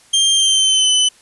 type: tone with pitch glide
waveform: sawtooth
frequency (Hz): 3180 to 3021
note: G7 to F#7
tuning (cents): +24 to +35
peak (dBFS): -8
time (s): 0.13-1.09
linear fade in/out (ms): 10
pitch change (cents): -89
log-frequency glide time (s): 0.34-0.91
effects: white hiss -49 dBFS RMS until 1.21 s + resampled to 24000 Hz